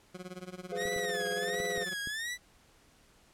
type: tone with tremolo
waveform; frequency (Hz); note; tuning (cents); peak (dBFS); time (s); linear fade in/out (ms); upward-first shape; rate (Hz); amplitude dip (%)
20% pulse; 182.1; F#3; -27; -34; 0.14-1.94; 10; sine; 18; 90
type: chord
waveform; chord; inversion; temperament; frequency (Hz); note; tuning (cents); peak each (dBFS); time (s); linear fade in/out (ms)
triangle; F diminished; first; equal with one note detuned; 415.3 / 506.3 / 698.5; Ab4 / Cb5 / F5; 0 / +43 / 0; -35 / -35 / -38; 0.71-1.85; 20
type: tone with vibrato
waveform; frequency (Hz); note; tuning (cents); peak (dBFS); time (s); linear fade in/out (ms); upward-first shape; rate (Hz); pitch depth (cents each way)
sawtooth; 1798; A6; +37; -31; 0.76-2.38; 50; sine; 1.4; 160
type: clicks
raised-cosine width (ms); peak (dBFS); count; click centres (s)
3; -31; 5; 0.855 / 0.963 / 1.602 / 1.779 / 2.073
effects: pink hiss -63 dBFS RMS until 3.33 s + low-pass 11000 Hz 12 dB/octave